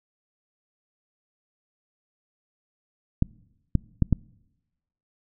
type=clicks; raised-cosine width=5 ms; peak=-7 dBFS; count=4; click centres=3.224 / 3.753 / 4.023 / 4.127 s; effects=noise-tail reverb RT60 1.0 s tail -25 dB re dry